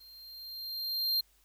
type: tone with level ramp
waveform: square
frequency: 4186 Hz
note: C8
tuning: in tune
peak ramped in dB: -53 to -26 dBFS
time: 0-1.21 s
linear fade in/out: 10 ms
effects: added 50 Hz sine -68 dBFS peak until 1.44 s + white hiss -68 dBFS RMS until 1.44 s